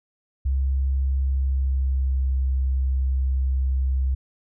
sine tone with pitch glide, 67 to 65.73 Hz, C2 to C2, +42 to +9 cents, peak -19 dBFS, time 0.45-4.15 s, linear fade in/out 10 ms, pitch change -33 cents, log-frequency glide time 1.23-2.36 s, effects none

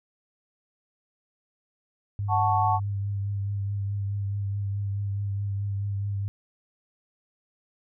sine tone with vibrato, 100.2 Hz, G2, 38 cents sharp, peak -26 dBFS, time 2.19-6.28 s, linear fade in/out 0 ms, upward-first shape triangle, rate 4.7 Hz, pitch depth 28 cents each way
sine chord, F# minor, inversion none, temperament equal, 740 / 880 / 1108.7 Hz, F#5 / A5 / C#6, 0 / 0 / 0 cents, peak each -25 / -24 / -27 dBFS, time 2.28-2.8 s, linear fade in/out 50 ms
effects none

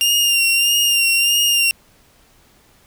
sawtooth tone with vibrato, 2794 Hz, F7, in tune, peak -10 dBFS, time 0.01-1.71 s, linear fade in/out 0 ms, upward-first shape sine, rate 1.6 Hz, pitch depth 35 cents each way, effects pink hiss -53 dBFS RMS until 2.86 s

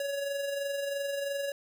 square tone with amplitude modulation, 561 Hz, C#5, 21 cents sharp, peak -30 dBFS, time 0-1.52 s, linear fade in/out 2 ms, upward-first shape sine, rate 23 Hz, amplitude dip 40%, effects none

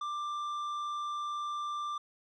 sine tone with tanh clipping, 1183 Hz, D6, 12 cents sharp, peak -35 dBFS, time 0.01-1.98 s, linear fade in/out 5 ms, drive 8 dB, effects none

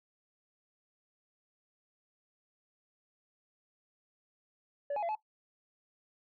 sine tone with pitch steps, 572 / 838 / 680 / 859 Hz, D5 / G#5 / F5 / A5, -46 / +15 / -46 / -42 cents, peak -29 dBFS, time 4.9-5.152 s, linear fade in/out 5 ms, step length 63 ms, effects noise-tail reverb RT60 0.1 s tail -18 dB re dry + tanh soft clip ceiling -31 dBFS

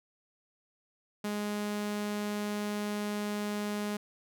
sawtooth tone, 207.7 Hz, G#3, in tune, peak -28 dBFS, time 1.24-3.97 s, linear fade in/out 5 ms, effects none

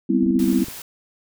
sine chord, C major seventh, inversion second, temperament equal, 196 / 246.9 / 261.6 / 329.6 Hz, G3 / B3 / C4 / E4, 0 / 0 / 0 / 0 cents, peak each -21 dBFS, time 0.09-0.64 s, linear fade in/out 10 ms
clicks, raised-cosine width 3 ms, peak -23 dBFS, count 11, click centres 0.231 / 0.263 / 0.307 / 0.359 / 0.401 / 0.441 / 0.479 / 0.529 / 0.59 / 0.643 / 0.684 s
white noise, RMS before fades -36 dBFS, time 0.39-0.82 s, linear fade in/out 2 ms
effects none

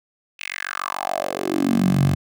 10% pulse tone with high-pass filter sweep, 47 Hz, F#1, 28 cents sharp, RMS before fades -22 dBFS, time 0.39-2.15 s, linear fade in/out 10 ms, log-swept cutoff 2600 to 110 Hz, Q 5, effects none

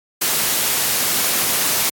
white noise, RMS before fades -18 dBFS, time 0.21-1.9 s, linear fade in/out 10 ms, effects high-pass 100 Hz 12 dB/octave + AAC 64 kbps

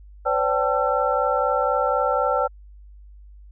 sine tone cluster, 509 / 573 / 777 / 877 / 1346 Hz, C5 / D5 / G5 / A5 / E6, -48 / -43 / -16 / -6 / +36 cents, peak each -24 / -24 / -26 / -27 / -24 dBFS, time 0.25-2.48 s, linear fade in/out 20 ms, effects added 50 Hz sine -42 dBFS peak until 3.51 s

